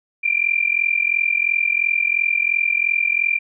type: tone with amplitude modulation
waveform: sine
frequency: 2373 Hz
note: D7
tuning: 17 cents sharp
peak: -12 dBFS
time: 0.23-3.39 s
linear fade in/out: 20 ms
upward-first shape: sine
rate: 42.9 Hz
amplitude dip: 90%
effects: none